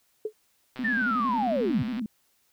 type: tone with exponential decay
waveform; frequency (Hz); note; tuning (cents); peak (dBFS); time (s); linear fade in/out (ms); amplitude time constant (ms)
sine; 430; A4; -40; -23; 0.25-0.33; 5; 16
type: click train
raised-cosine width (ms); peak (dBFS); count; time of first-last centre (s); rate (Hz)
0.3; -26; 159; 0.76-1.994; 128
type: tone with vibrato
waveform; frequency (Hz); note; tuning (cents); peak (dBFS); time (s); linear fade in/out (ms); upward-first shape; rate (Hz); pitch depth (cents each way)
sine; 233.1; A#3; 0; -28; 0.79-2.06; 2; square; 11; 140
type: linear sweep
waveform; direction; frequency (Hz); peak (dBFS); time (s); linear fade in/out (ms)
sine; down; 1826 to 96.2; -24; 0.84-1.83; 10
effects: white hiss -68 dBFS RMS until 2.52 s